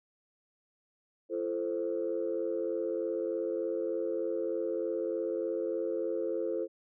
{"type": "chord", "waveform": "sine", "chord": "F major", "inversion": "none", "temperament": "equal with one note detuned", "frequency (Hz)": [340.5, 440, 523.3], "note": ["F4", "A4", "C5"], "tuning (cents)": [-44, 0, 0], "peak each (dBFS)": -34, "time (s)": [1.29, 6.68], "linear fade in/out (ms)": 50, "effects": ["tanh soft clip ceiling -22 dBFS"]}